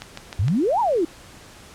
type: click train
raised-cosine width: 0.2 ms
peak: -15 dBFS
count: 4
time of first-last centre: 0.02-0.482 s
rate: 6.49 Hz
type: exponential two-way sweep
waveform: sine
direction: up then down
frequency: 82.41 to 987.8 to 306.9 Hz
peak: -17 dBFS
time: 0.39-1.05 s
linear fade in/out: 5 ms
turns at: 0.8 s
effects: pink hiss -45 dBFS RMS until 1.74 s + low-pass 10000 Hz 12 dB/octave